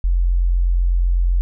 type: tone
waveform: sine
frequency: 44 Hz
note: F1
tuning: 14 cents sharp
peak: -13 dBFS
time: 0.04-1.41 s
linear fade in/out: 0 ms
effects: none